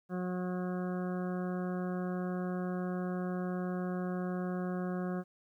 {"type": "harmonic tone", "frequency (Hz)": 181.4, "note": "F#3", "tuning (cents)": -34, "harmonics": [1, 2, 3, 4, 6, 7, 8, 9], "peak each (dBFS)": [-34, -40, -44, -46, -50, -51, -52, -53], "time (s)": [0.09, 5.24], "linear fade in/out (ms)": 50, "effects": ["12-bit"]}